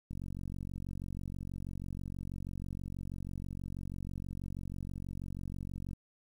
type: click train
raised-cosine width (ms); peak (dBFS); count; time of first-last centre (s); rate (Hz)
5; -29; 270; 0.11-5.933; 46.2
effects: 10-bit